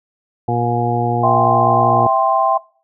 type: harmonic tone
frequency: 119.2 Hz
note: A#2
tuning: 39 cents sharp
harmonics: 1 / 2 / 3 / 4 / 6 / 7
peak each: -20 / -24 / -23 / -25 / -21 / -22 dBFS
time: 0.48-2.07 s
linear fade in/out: 5 ms
type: chord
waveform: sine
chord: C major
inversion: first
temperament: equal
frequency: 659.3 / 784 / 1046.5 Hz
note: E5 / G5 / C6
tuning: 0 / 0 / 0 cents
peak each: -16 dBFS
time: 1.23-2.58 s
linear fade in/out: 10 ms
effects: noise-tail reverb RT60 0.4 s tail -21 dB re dry